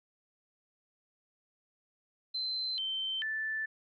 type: tone with pitch steps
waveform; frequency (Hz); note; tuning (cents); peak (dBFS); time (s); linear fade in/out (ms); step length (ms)
sine; 4082 / 3102 / 1758; C8 / G7 / A6; -44 / -19 / -2; -32; 2.34-3.66; 10; 440
effects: none